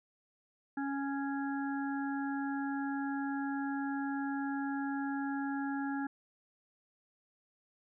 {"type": "harmonic tone", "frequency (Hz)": 277.2, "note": "C#4", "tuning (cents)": 0, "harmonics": [1, 3, 5, 6], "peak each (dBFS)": [-34, -41, -46, -44], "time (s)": [0.77, 6.07], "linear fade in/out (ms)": 5, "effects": []}